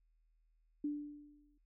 sine tone with exponential decay, 293.7 Hz, D4, in tune, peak -33 dBFS, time 0.84-1.58 s, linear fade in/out 5 ms, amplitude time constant 160 ms, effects added 40 Hz sine -70 dBFS peak until 1.65 s

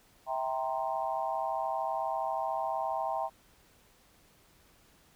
sine chord, C dominant seventh, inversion first, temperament equal with one note detuned, 651.3 / 784 / 932.3 / 1046.5 Hz, E5 / G5 / Bb5 / C6, -21 / 0 / 0 / 0 cents, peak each -35 / -34 / -36 / -39 dBFS, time 0.26-3.3 s, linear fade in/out 50 ms, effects pink hiss -63 dBFS RMS until 5.15 s

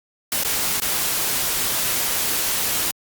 white noise with dropouts, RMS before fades -22 dBFS, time 0.32-2.91 s, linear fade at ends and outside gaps 2 ms, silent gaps 0.436-0.447 / 0.801-0.819 s, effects Opus 48 kbps

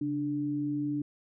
sine tone pair together, 138.59 / 293.7 Hz, C#3 / D4, 0 / 0 cents, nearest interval octave + minor second, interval 1300 cents, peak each -37 / -29 dBFS, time 0.01-1.02 s, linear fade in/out 5 ms, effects none

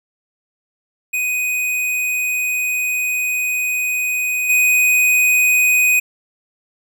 square tone with level steps, 2495 Hz, D#7, 4 cents sharp, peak -18 / -12 dBFS, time 1.13-6 s, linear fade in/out 10 ms, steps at 4.49 s, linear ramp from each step 10 ms, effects none

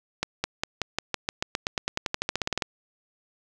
accelerating click train, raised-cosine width 0.2 ms, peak -8 dBFS, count 23, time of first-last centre 0.23-2.622 s, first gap 210 ms, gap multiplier 0.93, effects none

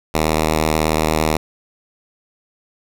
5% pulse tone with vibrato, 78.3 Hz, D#2, 11 cents sharp, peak -4 dBFS, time 0.14-1.37 s, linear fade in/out 5 ms, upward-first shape square, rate 8.4 Hz, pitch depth 12 cents each way, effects none

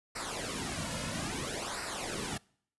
pink noise with flanger, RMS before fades -37 dBFS, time 0.15-2.38 s, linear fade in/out 10 ms, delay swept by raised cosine 0.3 to 2.6 ms, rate 0.6 Hz, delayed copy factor -0.75, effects noise-tail reverb RT60 0.6 s tail -25 dB re dry + resampled to 24000 Hz

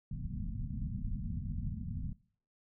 pink low-pass noise, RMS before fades -38 dBFS, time 0.11-2.13 s, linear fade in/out 5 ms, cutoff 240 Hz, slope 96 dB/octave, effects noise-tail reverb RT60 0.5 s tail -21 dB re dry

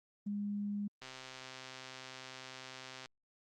sine tone, 204.5 Hz, G#3, 26 cents flat, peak -35 dBFS, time 0.26-0.88 s, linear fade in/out 10 ms
click train, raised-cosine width 0.2 ms, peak -30 dBFS, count 266, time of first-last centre 1.02-3.058 s, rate 130 Hz
effects Opus 32 kbps

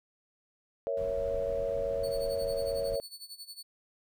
sine chord, A# diminished, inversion none, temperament equal, 466.2 / 554.4 / 659.3 Hz, A#4 / C#5 / E5, 0 / 0 / 0 cents, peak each -35 / -31 / -37 dBFS, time 0.87-3 s, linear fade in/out 0 ms
brown noise, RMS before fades -43 dBFS, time 0.97-2.96 s, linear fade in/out 2 ms
sawtooth tone with tremolo, 4451 Hz, C#8, 6 cents sharp, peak -38 dBFS, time 2.03-3.63 s, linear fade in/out 10 ms, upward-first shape sine, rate 11 Hz, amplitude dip 85%
effects none

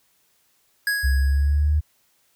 square tone with exponential decay, 1661.2 Hz, G#6, in tune, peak -19 dBFS, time 0.87-1.79 s, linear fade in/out 2 ms, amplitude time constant 200 ms
sine linear sweep, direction up, 65.41 to 76.7 Hz, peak -16 dBFS, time 1.03-1.81 s, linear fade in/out 20 ms
effects white hiss -64 dBFS RMS until 2.35 s

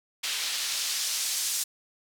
white noise with band-pass filter sweep, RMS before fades -30 dBFS, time 0.23-1.64 s, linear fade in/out 10 ms, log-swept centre 3200 to 6700 Hz, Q 1, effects none

